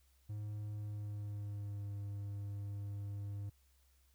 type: tone with pitch glide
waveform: triangle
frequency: 105 to 101.19 Hz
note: G#2 to G#2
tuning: +19 to -45 cents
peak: -38 dBFS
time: 0.29-3.5 s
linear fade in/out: 10 ms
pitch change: -64 cents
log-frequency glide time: 0.73-1.93 s
effects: added 66 Hz sine -68 dBFS peak until 4.14 s + white hiss -75 dBFS RMS until 4.14 s